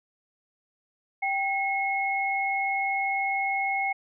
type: tone pair together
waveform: sine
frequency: 784 / 2173 Hz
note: G5 / C#7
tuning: 0 / -35 cents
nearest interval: octave + tritone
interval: 1765 cents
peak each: -27 dBFS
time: 1.22-3.93 s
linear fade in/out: 10 ms
effects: none